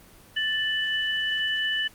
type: tone pair together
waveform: sine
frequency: 1760 / 2975 Hz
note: A6 / F#7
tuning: 0 / +9 cents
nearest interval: major sixth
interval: 909 cents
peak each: -26 dBFS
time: 0.36-1.88 s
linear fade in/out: 10 ms
effects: pink hiss -52 dBFS RMS until 1.94 s + Opus 24 kbps